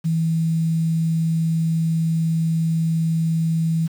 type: tone with quantisation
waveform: sine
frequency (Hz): 162.9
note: E3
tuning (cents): -20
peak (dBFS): -17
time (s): 0.04-3.88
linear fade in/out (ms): 20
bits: 7
effects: none